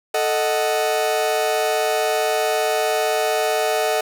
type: chord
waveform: 40% pulse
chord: D# diminished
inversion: second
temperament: equal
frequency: 440 / 622.3 / 740 Hz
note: A4 / D#5 / F#5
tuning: 0 / 0 / 0 cents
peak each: -22 / -21 / -22 dBFS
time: 0.14-4.01 s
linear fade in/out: 5 ms
effects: none